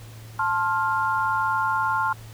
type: chord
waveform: sine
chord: F major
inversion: first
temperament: equal with one note detuned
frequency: 880 / 1060.5 / 1396.9 Hz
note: A5 / C6 / F6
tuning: 0 / +23 / 0 cents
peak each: -25 dBFS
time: 0.39-2.13 s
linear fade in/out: 5 ms
effects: added 111 Hz sine -40 dBFS peak until 2.33 s + pink hiss -48 dBFS RMS until 2.33 s